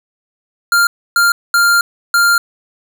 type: tone bursts at uneven times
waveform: square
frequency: 1396.9 Hz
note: F6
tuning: in tune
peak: -9 dBFS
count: 4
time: 0.72-0.87 / 1.16-1.32 / 1.54-1.81 / 2.14-2.38 s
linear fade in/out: 2 ms
effects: none